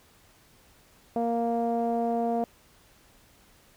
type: tone with low-pass filter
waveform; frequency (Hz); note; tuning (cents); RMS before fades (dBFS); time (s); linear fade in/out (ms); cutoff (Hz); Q
sawtooth; 233.1; A#3; 0; -27; 1.16-2.44; 0; 650; 5.1
effects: pink hiss -59 dBFS RMS until 3.76 s